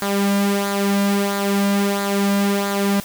sawtooth tone with flanger, 200 Hz, G3, 35 cents sharp, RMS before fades -19 dBFS, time 0.02-3 s, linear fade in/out 0 ms, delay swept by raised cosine 0.35 to 2.35 ms, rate 1.5 Hz, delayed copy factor -0.55, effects white hiss -36 dBFS RMS until 3.04 s

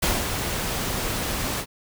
pink noise with ADSR envelope, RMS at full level -21 dBFS, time 0.02-1.66 s, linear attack 11 ms, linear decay 200 ms, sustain -6 dB, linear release 68 ms, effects none

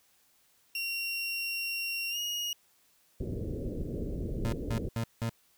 30% pulse tone with pitch glide, 2748 to 2876 Hz, F7 to F#7, -29 to -50 cents, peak -29 dBFS, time 0.75-2.53 s, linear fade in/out 2 ms, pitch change +79 cents, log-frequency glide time 2.1-2.18 s
pink low-pass noise, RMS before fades -35 dBFS, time 3.2-4.89 s, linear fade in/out 5 ms, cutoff 520 Hz, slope 48 dB/octave
30% pulse tone bursts, 114.8 Hz, A#2, 26 cents flat, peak -27 dBFS, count 4, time 4.45-5.294 s, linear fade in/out 0 ms, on 76 ms, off 180 ms
effects white hiss -67 dBFS RMS until 5.57 s

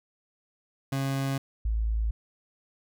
30% pulse / sine tone pair in turn, 136.1 / 54.83 Hz, C#3 / A1, -31 / -5 cents, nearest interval octave + major third, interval 1574 cents, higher first, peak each -24 dBFS, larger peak neither, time 0.92-1.38 / 1.65-2.11 s, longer neither, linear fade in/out 5 ms, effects none

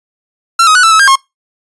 45% pulse tone with pitch steps, 1355 / 1263 / 1477 / 1324 / 1297 / 1606 / 1078 Hz, E6 / D#6 / F#6 / E6 / E6 / G6 / C#6, +47 / +26 / -3 / +7 / -28 / +41 / -49 cents, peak -4 dBFS, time 0.59-1.157 s, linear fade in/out 5 ms, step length 81 ms, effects noise-tail reverb RT60 0.2 s tail -23 dB re dry + resampled to 24000 Hz

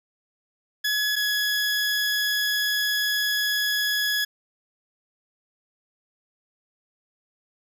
20% pulse tone pair in turn, 1693 / 1683.2 Hz, G#6 / G#6, +33 / +23 cents, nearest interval unison, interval 10 cents, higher first, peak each -17 dBFS, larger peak neither, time 0.84-1.16 / 1.16-4.25 s, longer second, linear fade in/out 10 ms, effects none

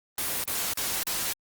white noise bursts, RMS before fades -29 dBFS, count 4, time 0.18-1.328 s, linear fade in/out 2 ms, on 260 ms, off 36 ms, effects Opus 24 kbps

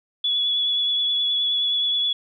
sine tone with vibrato, 3404 Hz, G#7, 42 cents sharp, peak -19 dBFS, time 0.24-2.13 s, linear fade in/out 5 ms, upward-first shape sine, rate 9.5 Hz, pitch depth 18 cents each way, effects none

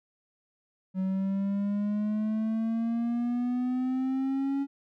triangle exponential sweep, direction up, 187 to 279.3 Hz, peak -24 dBFS, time 0.94-4.67 s, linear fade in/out 50 ms, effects none

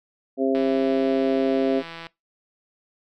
harmonic tone, 133.8 Hz, C3, 39 cents sharp, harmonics 2 / 3 / 4 / 5, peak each -22 / -24 / -26 / -27 dBFS, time 0.37-1.83 s, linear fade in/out 50 ms
click train, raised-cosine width 0.3 ms, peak -21 dBFS, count 253, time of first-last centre 0.55-2.068 s, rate 166 Hz
effects noise-tail reverb RT60 0.2 s tail -22 dB re dry

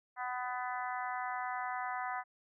harmonic tone, 249.8 Hz, B3, 20 cents sharp, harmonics 3 / 4 / 5 / 6 / 7 / 8, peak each -39 / -41 / -43 / -45 / -46 / -47 dBFS, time 0.16-2.24 s, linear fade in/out 50 ms, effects none

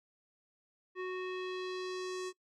square tone with low-pass filter sweep, 369 Hz, F#4, 5 cents flat, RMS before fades -39 dBFS, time 0.95-2.33 s, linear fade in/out 50 ms, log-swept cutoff 2100 to 7500 Hz, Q 1.8, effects noise-tail reverb RT60 0.1 s tail -23 dB re dry

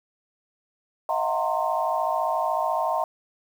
sine tone cluster, 633 / 687 / 743 / 916 / 1056 Hz, D#5 / F5 / F#5 / A#5 / C6, +30 / -29 / +7 / -31 / +16 cents, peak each -28 / -30 / -29 / -27 / -29 dBFS, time 1.09-3.04 s, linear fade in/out 2 ms, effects 8-bit

